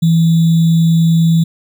sine tone with sample-and-hold, 164.81 Hz, E3, in tune, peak -7 dBFS, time 0.02-1.44 s, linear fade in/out 10 ms, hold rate 3675 Hz, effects none

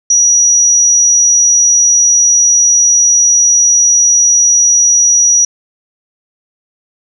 sine tone, 5810 Hz, F#8, 32 cents flat, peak -5 dBFS, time 0.1-5.45 s, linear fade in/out 5 ms, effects none

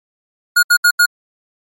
square tone bursts at uneven times, 1437 Hz, F6, 49 cents sharp, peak -8 dBFS, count 4, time 0.56-0.63 / 0.7-0.77 / 0.84-0.91 / 0.99-1.06 s, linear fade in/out 10 ms, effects MP3 64 kbps

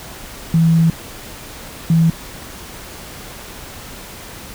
sine tone bursts at uneven times, 164.2 Hz, E3, 6 cents flat, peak -9 dBFS, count 2, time 0.54-0.9 / 1.9-2.1 s, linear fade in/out 2 ms, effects pink hiss -34 dBFS RMS until 4.54 s

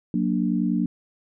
sine chord, Gb augmented, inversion none, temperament equal with one note detuned, 183.08 / 233.1 / 293.7 Hz, Gb3 / Bb3 / D4, -18 / 0 / 0 cents, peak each -24 / -24 / -26 dBFS, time 0.14-0.86 s, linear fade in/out 2 ms, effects none

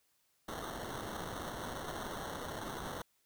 blue noise with sample-and-hold, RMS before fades -42 dBFS, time 0.48-3.02 s, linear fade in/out 5 ms, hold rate 2450 Hz, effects white hiss -75 dBFS RMS until 3.25 s

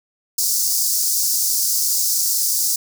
pink high-pass noise, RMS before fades -19 dBFS, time 0.38-2.76 s, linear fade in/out 5 ms, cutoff 4900 Hz, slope 48 dB/octave, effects none

